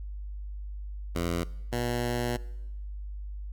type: tone pair in turn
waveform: 10% pulse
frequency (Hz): 85.6 / 120.64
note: F2 / B2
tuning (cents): -34 / -40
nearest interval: tritone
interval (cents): 594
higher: second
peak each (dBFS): -20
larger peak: neither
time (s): 1.15-1.44 / 1.72-2.37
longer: second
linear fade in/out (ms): 10
effects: noise-tail reverb RT60 0.9 s tail -20 dB re dry + added 50 Hz sine -35 dBFS peak until 3.52 s